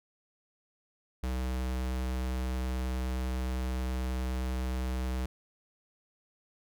square tone, 63.6 Hz, C2, 48 cents flat, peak -31 dBFS, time 1.23-5.26 s, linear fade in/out 5 ms, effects none

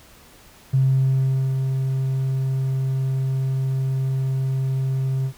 triangle tone with ADSR envelope, 132.9 Hz, C3, 27 cents sharp, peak -10 dBFS, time 0.73-5.33 s, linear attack 15 ms, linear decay 790 ms, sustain -7 dB, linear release 78 ms, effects tanh soft clip ceiling -12 dBFS + pink hiss -49 dBFS RMS until 5.37 s

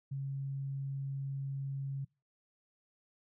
sine tone, 137.1 Hz, C#3, 19 cents flat, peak -35 dBFS, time 0.11-2.05 s, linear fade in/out 10 ms, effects noise-tail reverb RT60 0.3 s tail -26 dB re dry

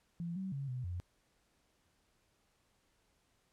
sine tone with pitch steps, 170.4 / 190.4 / 138.4 / 126.3 / 88.6 Hz, F3 / F#3 / C#3 / B2 / F2, -42 / +50 / -2 / +39 / +25 cents, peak -37 dBFS, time 0.2-1 s, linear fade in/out 0 ms, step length 160 ms, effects pink hiss -75 dBFS RMS until 3.52 s + low-pass 11000 Hz 12 dB/octave

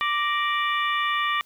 harmonic tone with a mistuned harmonic, 587.3 Hz, D5, in tune, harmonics 2 / 3 / 4 / 5 / 6, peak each -24 / -28 / -30 / -32 / -34 dBFS, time 0.01-1.41 s, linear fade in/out 0 ms, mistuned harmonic 3, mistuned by +100 cents, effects white hiss -59 dBFS RMS until 1.45 s

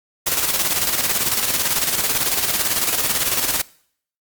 white noise with tremolo, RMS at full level -18 dBFS, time 0.26-3.62 s, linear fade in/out 10 ms, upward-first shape square, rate 18 Hz, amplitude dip 50%, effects noise-tail reverb RT60 0.6 s tail -22 dB re dry + Opus 48 kbps

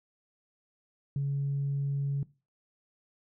sine tone, 140 Hz, C#3, 18 cents sharp, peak -26 dBFS, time 1.16-2.23 s, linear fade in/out 2 ms, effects noise-tail reverb RT60 0.3 s tail -20 dB re dry + tanh soft clip ceiling -24 dBFS

